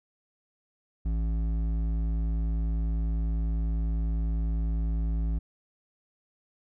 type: tone with hard clipping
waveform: triangle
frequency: 55 Hz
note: A1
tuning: in tune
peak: -27 dBFS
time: 1.05-5.39 s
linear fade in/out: 10 ms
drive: 13 dB
effects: none